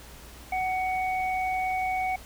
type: tone pair together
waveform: sine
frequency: 746.5 / 2237 Hz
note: F#5 / C#7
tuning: +15 / +15 cents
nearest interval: octave + perfect fifth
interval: 1900 cents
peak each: -26 / -32 dBFS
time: 0.52-2.16 s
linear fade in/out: 5 ms
effects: added 60 Hz sine -47 dBFS peak until 2.25 s + pink hiss -48 dBFS RMS until 2.25 s